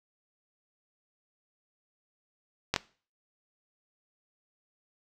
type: clicks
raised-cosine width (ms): 0.2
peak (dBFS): -8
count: 2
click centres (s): 2.74 / 2.762
effects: noise-tail reverb RT60 0.4 s tail -20 dB re dry